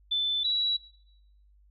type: tone pair in turn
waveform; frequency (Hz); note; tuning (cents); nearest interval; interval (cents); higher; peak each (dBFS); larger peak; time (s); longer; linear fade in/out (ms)
sine; 3520 / 3906; A7 / B7; 0 / -20; major second; 180; second; -24; neither; 0.11-0.44 / 0.44-0.77; neither; 10
effects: noise-tail reverb RT60 0.8 s tail -20 dB re dry + added 50 Hz sine -57 dBFS peak until 1.7 s